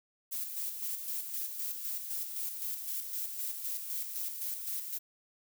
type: noise with tremolo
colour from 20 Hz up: violet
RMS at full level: -36 dBFS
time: 0.31-4.99 s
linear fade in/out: 20 ms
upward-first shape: square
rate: 3.9 Hz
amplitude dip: 45%
effects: none